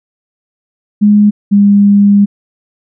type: tone pair in turn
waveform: sine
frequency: 207.6 / 202.3 Hz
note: G#3 / G#3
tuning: 0 / -45 cents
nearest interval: unison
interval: 45 cents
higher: first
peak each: -3 dBFS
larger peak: neither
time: 1.01-1.31 / 1.51-2.26 s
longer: second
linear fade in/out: 20 ms
effects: none